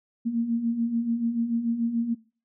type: beating tone pair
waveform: sine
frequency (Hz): 227.4 / 234.3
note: A#3 / A#3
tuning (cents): -43 / +9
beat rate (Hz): 6.9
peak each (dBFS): -30 / -24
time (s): 0.25-2.15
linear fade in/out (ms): 20
effects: noise-tail reverb RT60 0.4 s tail -22 dB re dry